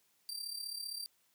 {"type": "tone with amplitude modulation", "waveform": "sawtooth", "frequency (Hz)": 4699, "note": "D8", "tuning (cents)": 0, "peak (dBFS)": -34, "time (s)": [0.29, 1.06], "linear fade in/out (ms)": 0, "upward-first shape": "sine", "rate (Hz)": 35.3, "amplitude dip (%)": 70, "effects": ["white hiss -73 dBFS RMS until 1.34 s", "high-pass 100 Hz 12 dB/octave"]}